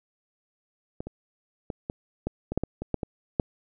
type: clicks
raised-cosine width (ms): 2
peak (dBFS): -20 / -23 / -18 / -17 / -14 / -17 / -10 / -14 / -19 / -11 / -16 / -8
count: 12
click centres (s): 1.005 / 1.07 / 1.702 / 1.899 / 2.27 / 2.52 / 2.576 / 2.636 / 2.82 / 2.943 / 3.032 / 3.398
effects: none